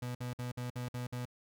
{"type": "tone bursts", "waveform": "35% pulse", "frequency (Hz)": 123.47, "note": "B2", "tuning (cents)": 0, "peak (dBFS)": -35, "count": 7, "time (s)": [0.02, 1.254], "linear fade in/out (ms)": 5, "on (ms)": 130, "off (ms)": 54, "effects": []}